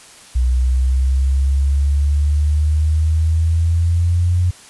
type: exponential sweep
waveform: sine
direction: up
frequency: 61.7 to 89.7 Hz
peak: -12 dBFS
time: 0.35-4.51 s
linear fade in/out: 10 ms
effects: white hiss -42 dBFS RMS until 4.69 s + resampled to 24000 Hz